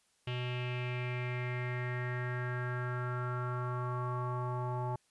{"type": "tone with low-pass filter sweep", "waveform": "square", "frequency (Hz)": 124.1, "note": "B2", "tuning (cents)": 9, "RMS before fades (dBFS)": -36, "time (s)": [0.27, 4.96], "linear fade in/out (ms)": 5, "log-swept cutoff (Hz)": [2900, 920], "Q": 5.3, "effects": ["white hiss -72 dBFS RMS until 5.1 s", "resampled to 24000 Hz"]}